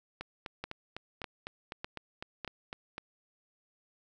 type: two click trains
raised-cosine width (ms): 0.3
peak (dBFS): -21 / -23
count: 4 / 12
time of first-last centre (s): 0.64-2.447 / 0.21-2.981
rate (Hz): 1.66 / 3.97
effects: none